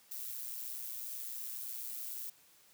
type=noise with amplitude modulation; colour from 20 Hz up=violet; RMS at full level=-40 dBFS; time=0.11-2.3 s; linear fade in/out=5 ms; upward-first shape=sine; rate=122 Hz; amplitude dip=55%; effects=white hiss -64 dBFS RMS until 2.73 s + high-pass 80 Hz 12 dB/octave